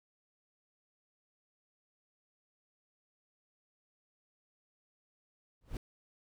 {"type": "noise with exponential growth", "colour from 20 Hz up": "brown", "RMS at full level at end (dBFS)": -33, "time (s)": [5.61, 5.77], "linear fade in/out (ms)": 2, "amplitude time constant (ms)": 33, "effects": []}